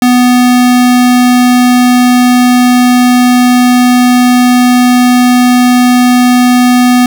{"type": "tone", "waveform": "square", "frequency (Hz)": 247.7, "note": "B3", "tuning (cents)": 5, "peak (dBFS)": -4, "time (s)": [0.02, 7.06], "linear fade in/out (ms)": 2, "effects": []}